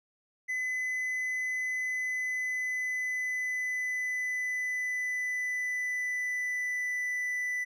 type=tone with pitch glide; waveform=triangle; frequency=2015 to 1988.4 Hz; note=B6 to B6; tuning=+34 to +11 cents; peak=-28 dBFS; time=0.48-7.65 s; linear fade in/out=20 ms; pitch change=-23 cents; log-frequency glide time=1.72-7 s; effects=none